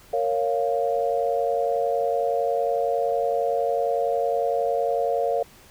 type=chord; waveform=sine; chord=Bb minor; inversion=none; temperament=equal with one note detuned; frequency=463.5 / 554.4 / 698.5 Hz; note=Bb4 / Db5 / F5; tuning=-10 / 0 / 0 cents; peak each=-25 dBFS; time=0.13-5.43 s; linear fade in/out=5 ms; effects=pink hiss -51 dBFS RMS until 5.7 s